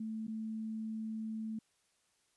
sine tone with dropouts, 220 Hz, A3, in tune, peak -37 dBFS, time 0-1.59 s, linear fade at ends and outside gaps 5 ms, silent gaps 0.269-0.279 s, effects white hiss -75 dBFS RMS until 2.36 s + resampled to 24000 Hz

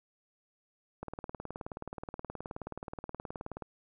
click train, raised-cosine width 1 ms, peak -25 dBFS, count 50, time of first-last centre 1.03-3.623 s, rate 18.9 Hz, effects none

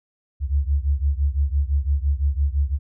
sine beating tone pair, 68.5 / 74.4 Hz, C#2 / D2, -20 / +23 cents, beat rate 5.9 Hz, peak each -20 / -22 dBFS, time 0.4-2.79 s, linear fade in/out 50 ms, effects none

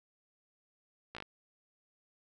slowing click train, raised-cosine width 0.3 ms, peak -27 dBFS, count 5, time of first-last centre 1.15-1.224 s, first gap 16 ms, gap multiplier 1.1, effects none

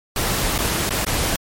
pink noise with dropouts, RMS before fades -21 dBFS, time 0.16-1.36 s, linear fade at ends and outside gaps 2 ms, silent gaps 0.58-0.587 / 0.893-0.906 / 1.048-1.066 s, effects MP3 64 kbps

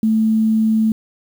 sine tone, 220 Hz, A3, in tune, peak -12 dBFS, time 0.03-0.92 s, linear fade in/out 2 ms, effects 7-bit

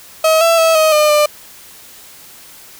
35% pulse tone with pitch steps, 637 / 666 / 651 / 629 / 605 / 597 Hz, D#5 / E5 / E5 / D#5 / D#5 / D5, +41 / +18 / -22 / +19 / -49 / +28 cents, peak -7 dBFS, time 0.24-1.26 s, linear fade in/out 5 ms, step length 170 ms, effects white hiss -39 dBFS RMS until 2.79 s

